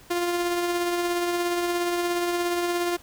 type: tone with tremolo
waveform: sawtooth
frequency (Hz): 349.2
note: F4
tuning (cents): 0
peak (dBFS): -18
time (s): 0.1-2.97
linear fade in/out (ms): 10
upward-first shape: triangle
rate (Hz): 17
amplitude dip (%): 35
effects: pink hiss -51 dBFS RMS until 3.02 s